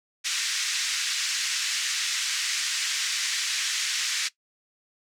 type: band-pass noise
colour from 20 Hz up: white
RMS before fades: -28 dBFS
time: 0.24-4.29 s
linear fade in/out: 20 ms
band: 1600 to 6900 Hz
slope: 24 dB/octave
effects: noise-tail reverb RT60 0.1 s tail -18 dB re dry